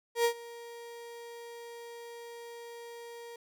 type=tone with ADSR envelope; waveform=35% pulse; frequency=469.5 Hz; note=A#4; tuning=12 cents sharp; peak=-21 dBFS; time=0.15-3.36 s; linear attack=96 ms; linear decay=86 ms; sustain=-21 dB; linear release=3 ms; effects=none